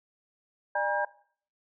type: tone cluster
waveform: sine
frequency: 598 / 815 / 954 / 1602 Hz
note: D5 / G#5 / A#5 / G6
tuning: +31 / -33 / +40 / +37 cents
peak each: -31 dBFS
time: 0.75-1.05 s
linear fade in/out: 5 ms
effects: noise-tail reverb RT60 0.5 s tail -18 dB re dry